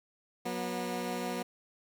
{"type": "tone pair together", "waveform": "15% pulse", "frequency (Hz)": [183.26, 242.3], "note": ["F#3", "B3"], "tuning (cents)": [-16, -33], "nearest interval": "perfect fourth", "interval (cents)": 483, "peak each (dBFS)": [-31, -29], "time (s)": [0.45, 1.43], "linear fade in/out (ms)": 10, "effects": []}